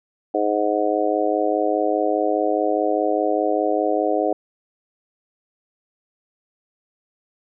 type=harmonic tone; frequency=104.9 Hz; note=G#2; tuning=18 cents sharp; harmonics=3 / 4 / 5 / 6 / 7; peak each=-24 / -24 / -24 / -24 / -24 dBFS; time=0.34-4.33 s; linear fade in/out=5 ms; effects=none